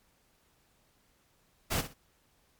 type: noise with echo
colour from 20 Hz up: pink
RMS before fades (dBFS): -30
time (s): 1.7-1.82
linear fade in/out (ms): 20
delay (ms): 61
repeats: 2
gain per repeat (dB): -12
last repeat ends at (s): 1.942
effects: pink hiss -69 dBFS RMS until 2.59 s + MP3 96 kbps